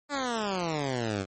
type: exponential sweep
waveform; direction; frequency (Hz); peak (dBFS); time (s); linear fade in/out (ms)
10% pulse; down; 296.3 to 92.5; -20; 0.09-1.26; 50
effects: MP3 32 kbps